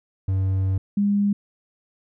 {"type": "tone pair in turn", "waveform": ["triangle", "sine"], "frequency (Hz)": [95.4, 202.8], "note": ["G2", "G#3"], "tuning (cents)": [-47, -41], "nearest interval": "octave + minor second", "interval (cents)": 1306, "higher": "second", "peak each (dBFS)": -17, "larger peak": "neither", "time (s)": [[0.28, 0.78], [0.97, 1.33]], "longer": "first", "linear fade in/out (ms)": 5, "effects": []}